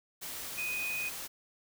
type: tone in noise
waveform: sine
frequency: 2492 Hz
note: D#7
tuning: 2 cents sharp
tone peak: -33 dBFS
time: 0.57-1.1 s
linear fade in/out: 20 ms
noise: white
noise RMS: -41 dBFS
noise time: 0.21-1.28 s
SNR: +5 dB
effects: none